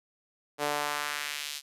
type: tone with high-pass filter sweep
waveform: sawtooth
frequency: 146.83 Hz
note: D3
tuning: in tune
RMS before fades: -33 dBFS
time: 0.58-1.62 s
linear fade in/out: 50 ms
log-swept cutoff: 500 to 4100 Hz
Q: 1.2
effects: resampled to 32000 Hz